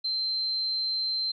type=tone; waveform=sine; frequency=4117 Hz; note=C8; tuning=29 cents flat; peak=-26 dBFS; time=0.04-1.32 s; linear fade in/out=10 ms; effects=none